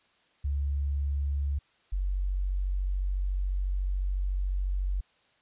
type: tone pair in turn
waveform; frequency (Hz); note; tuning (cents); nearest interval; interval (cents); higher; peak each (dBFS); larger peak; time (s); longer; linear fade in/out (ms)
sine; 70.4 / 46.99; C#2 / F#1; +27 / +28; perfect fifth; 699; first; -26; neither; 0.44-1.59 / 1.92-5.01; second; 10
effects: white hiss -66 dBFS RMS until 5.41 s + resampled to 8000 Hz